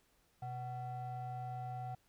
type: ring-modulated tone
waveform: triangle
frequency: 311.1 Hz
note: D#4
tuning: in tune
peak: -35 dBFS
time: 0.42-1.95 s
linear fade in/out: 5 ms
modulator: 436 Hz
effects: pink hiss -73 dBFS RMS until 2.08 s